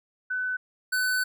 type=tone pair in turn; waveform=sine / square; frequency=1505 / 1505 Hz; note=F#6 / F#6; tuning=+29 / +29 cents; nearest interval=unison; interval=0 cents; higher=neither; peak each=-26 / -24 dBFS; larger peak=second; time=0.3-0.57 / 0.92-1.24 s; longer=second; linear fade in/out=10 ms; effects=none